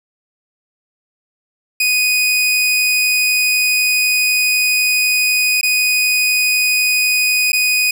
sawtooth tone with dropouts, 2488 Hz, D#7, 1 cent flat, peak -9 dBFS, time 1.8-7.91 s, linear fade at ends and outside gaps 5 ms, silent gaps 5.612-5.63 / 7.52-7.53 s, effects none

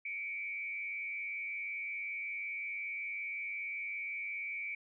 sine tone with frequency modulation, 2296 Hz, D7, 40 cents flat, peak -37 dBFS, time 0.05-4.75 s, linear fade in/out 5 ms, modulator 97.4 Hz, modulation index 0.88, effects none

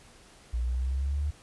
sine exponential sweep, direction up, 58.27 to 74.8 Hz, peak -26 dBFS, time 0.53-1.31 s, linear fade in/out 10 ms, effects pink hiss -55 dBFS RMS until 1.42 s + resampled to 24000 Hz

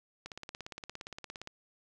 click train, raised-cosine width 0.2 ms, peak -25 dBFS, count 22, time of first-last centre 0.26-1.474 s, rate 17.3 Hz, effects none

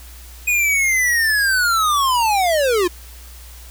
square linear sweep, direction down, 2489 to 335.1 Hz, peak -15 dBFS, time 0.47-2.88 s, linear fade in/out 10 ms, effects added 60 Hz sine -37 dBFS peak until 3.7 s + white hiss -43 dBFS RMS until 3.7 s

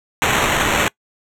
violet noise with sample-and-hold, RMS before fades -17 dBFS, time 0.22-0.88 s, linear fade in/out 0 ms, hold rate 4900 Hz, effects noise-tail reverb RT60 0.1 s tail -23 dB re dry + low-pass 12000 Hz 12 dB/octave

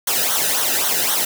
white noise with flanger, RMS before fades -19 dBFS, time 0.07-1.25 s, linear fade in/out 5 ms, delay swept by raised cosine 0.4 to 0.93 ms, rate 3.8 Hz, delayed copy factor -0.75, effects none

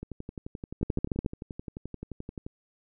two click trains, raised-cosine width 3 ms, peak -14 / -24 dBFS, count 7 / 29, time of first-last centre 0.83-1.262 / 0.03-2.465 s, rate 13.9 / 11.5 Hz, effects none

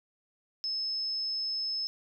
sine tone, 5210 Hz, E8, 21 cents flat, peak -30 dBFS, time 0.64-1.87 s, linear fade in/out 0 ms, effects none

